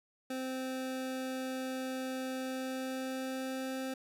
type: tone with pitch glide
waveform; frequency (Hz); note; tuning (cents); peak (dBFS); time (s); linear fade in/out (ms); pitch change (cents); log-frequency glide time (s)
25% pulse; 260 to 262.7; C4 to C4; -11 to +7; -32; 0.3-3.94; 5; +18; 2.35-3.81
effects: none